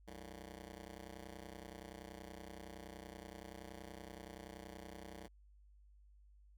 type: ring-modulated tone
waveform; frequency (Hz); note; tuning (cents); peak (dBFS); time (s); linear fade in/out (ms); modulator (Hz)
10% pulse; 129.8; C3; -13; -39; 0.07-5.28; 10; 49.6
effects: added 50 Hz sine -61 dBFS peak until 6.57 s